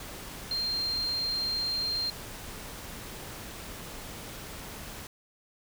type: tone in noise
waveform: sine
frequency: 4186 Hz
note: C8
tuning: in tune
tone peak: -28 dBFS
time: 0.51-2.1 s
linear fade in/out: 2 ms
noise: pink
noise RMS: -42 dBFS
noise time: 0-5.07 s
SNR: +11 dB
effects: none